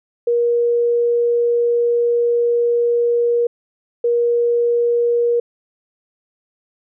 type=tone bursts at uneven times; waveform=sine; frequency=474.7 Hz; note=A#4; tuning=31 cents sharp; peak=-13 dBFS; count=2; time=0.27-3.47 / 4.04-5.4 s; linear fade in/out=5 ms; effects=none